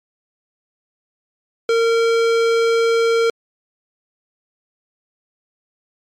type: tone with hard clipping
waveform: sine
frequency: 459.3 Hz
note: A#4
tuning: 26 cents flat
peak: -15 dBFS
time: 1.69-3.3 s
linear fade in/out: 2 ms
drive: 18 dB
effects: MP3 64 kbps